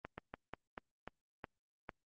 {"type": "slowing click train", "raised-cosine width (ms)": 0.5, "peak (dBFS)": -28, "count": 8, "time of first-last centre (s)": [0.05, 1.892], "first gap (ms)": 130, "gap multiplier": 1.23, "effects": ["Opus 32 kbps"]}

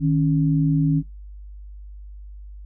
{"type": "tone pair together", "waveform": "sine", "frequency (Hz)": [155.56, 276.8], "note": ["D#3", "C#4"], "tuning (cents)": [0, -2], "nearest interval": "minor seventh", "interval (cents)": 998, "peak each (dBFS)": [-17, -21], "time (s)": [0, 1.03], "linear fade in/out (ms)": 50, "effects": ["noise-tail reverb RT60 0.2 s tail -20 dB re dry", "added 50 Hz sine -36 dBFS peak until 2.65 s"]}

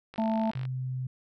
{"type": "click train", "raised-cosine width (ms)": 0.3, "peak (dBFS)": -28, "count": 27, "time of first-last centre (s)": [0.14, 0.653], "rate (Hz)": 50.7}
{"type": "harmonic tone", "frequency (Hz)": 221.5, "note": "A3", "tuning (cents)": 12, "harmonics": [1, 3, 4], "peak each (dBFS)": [-26, -32, -33], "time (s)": [0.18, 0.51], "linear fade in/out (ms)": 5}
{"type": "tone", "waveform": "sine", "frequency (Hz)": 128.7, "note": "C3", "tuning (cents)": -28, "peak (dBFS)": -30, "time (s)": [0.55, 1.07], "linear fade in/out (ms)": 5}
{"effects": []}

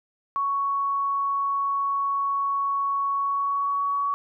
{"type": "tone with pitch glide", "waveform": "sine", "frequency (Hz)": [1113, 1125.9], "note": ["C#6", "C#6"], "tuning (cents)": [7, 27], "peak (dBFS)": -22, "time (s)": [0.36, 4.14], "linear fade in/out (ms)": 0, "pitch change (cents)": 20, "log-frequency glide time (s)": [3.16, 3.88], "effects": []}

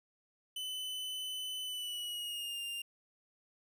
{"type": "tone with pitch glide", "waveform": "45% pulse", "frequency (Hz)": [3017, 2799], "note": ["F#7", "F7"], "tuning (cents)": [33, 3], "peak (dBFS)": -38, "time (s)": [0.56, 2.82], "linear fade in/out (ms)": 5, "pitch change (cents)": -130, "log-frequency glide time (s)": [1.64, 2.62], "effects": []}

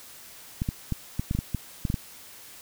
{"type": "clicks", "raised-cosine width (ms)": 5, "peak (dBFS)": -14, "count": 11, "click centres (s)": [0.619, 0.689, 0.923, 1.195, 1.311, 1.35, 1.389, 1.547, 1.852, 1.901, 1.942], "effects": ["white hiss -47 dBFS RMS until 2.61 s"]}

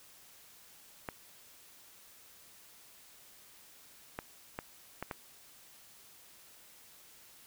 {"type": "clicks", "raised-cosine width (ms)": 0.5, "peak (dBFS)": -22, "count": 5, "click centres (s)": [1.088, 4.189, 4.589, 5.026, 5.112], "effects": ["white hiss -58 dBFS RMS until 7.46 s"]}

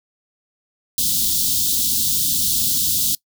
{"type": "band-stop noise", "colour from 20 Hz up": "white", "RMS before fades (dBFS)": -19, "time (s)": [0.98, 3.15], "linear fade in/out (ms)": 2, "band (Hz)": [290, 3300], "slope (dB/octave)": 48, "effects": ["noise-tail reverb RT60 0.1 s tail -23 dB re dry"]}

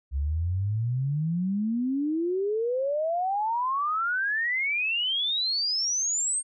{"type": "exponential sweep", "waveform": "sine", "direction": "up", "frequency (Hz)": [66, 8670], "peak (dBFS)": -24, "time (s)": [0.11, 6.43], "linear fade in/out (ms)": 50, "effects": []}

